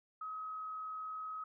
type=tone with frequency modulation; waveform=sine; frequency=1272 Hz; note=D#6; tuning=38 cents sharp; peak=-40 dBFS; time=0.21-1.44 s; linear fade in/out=5 ms; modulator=39.1 Hz; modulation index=0.27; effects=none